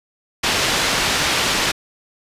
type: low-pass noise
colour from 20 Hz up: white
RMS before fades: -19 dBFS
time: 0.43-1.72 s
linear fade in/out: 10 ms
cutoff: 4400 Hz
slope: 12 dB/octave
effects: resampled to 32000 Hz